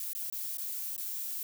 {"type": "noise with dropouts", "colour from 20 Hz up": "violet", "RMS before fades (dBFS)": -37, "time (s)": [0, 1.43], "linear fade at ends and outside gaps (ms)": 1, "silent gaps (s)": [[0.132, 0.15], [0.3, 0.325], [0.572, 0.582], [0.964, 0.979]], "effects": []}